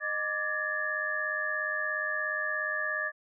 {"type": "tone cluster", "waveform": "sine", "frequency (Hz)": [616, 1174, 1703, 1800], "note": ["D#5", "D6", "G#6", "A6"], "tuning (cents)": [-17, -1, 43, 39], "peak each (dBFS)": [-38, -38, -31, -35], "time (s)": [0, 3.12], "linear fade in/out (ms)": 50, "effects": []}